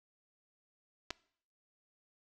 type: clicks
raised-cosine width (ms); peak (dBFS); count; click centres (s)
0.2; -21; 2; 1.105 / 1.108
effects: noise-tail reverb RT60 0.6 s tail -22 dB re dry